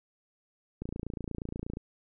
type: click train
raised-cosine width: 3 ms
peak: -23 dBFS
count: 28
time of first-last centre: 0.82-1.771 s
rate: 28.4 Hz
effects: none